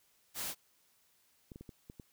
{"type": "noise", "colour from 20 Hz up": "white", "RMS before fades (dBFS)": -39, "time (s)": [0.34, 0.55], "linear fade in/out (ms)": 50}
{"type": "clicks", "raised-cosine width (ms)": 3, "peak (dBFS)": -35, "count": 6, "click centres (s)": [1.518, 1.559, 1.61, 1.692, 1.899, 1.998]}
{"effects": ["white hiss -71 dBFS RMS until 2.12 s"]}